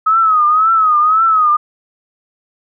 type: tone with vibrato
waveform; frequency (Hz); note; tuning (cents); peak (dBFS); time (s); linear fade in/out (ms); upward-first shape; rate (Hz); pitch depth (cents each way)
sine; 1270; D#6; +35; -8; 0.06-1.57; 10; triangle; 1.9; 110
effects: none